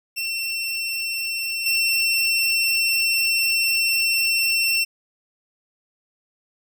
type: tone with level steps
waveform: 25% pulse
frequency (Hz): 2704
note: E7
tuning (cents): +43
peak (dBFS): -20 / -14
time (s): 0.16-4.85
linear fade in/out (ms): 20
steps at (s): 1.66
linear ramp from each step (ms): 2
effects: none